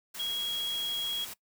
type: tone in noise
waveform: sine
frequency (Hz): 3300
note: G#7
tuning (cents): -12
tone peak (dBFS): -30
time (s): 0.19-1.25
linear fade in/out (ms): 10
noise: white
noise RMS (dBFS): -42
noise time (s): 0.14-1.34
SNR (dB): +9
effects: noise-tail reverb RT60 0.1 s tail -20 dB re dry